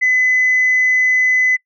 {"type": "tone", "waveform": "sine", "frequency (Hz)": 2015, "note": "B6", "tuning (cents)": 34, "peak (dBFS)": -10, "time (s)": [0.01, 1.57], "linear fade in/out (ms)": 20, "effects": ["noise-tail reverb RT60 0.1 s tail -22 dB re dry", "tanh soft clip ceiling -7 dBFS"]}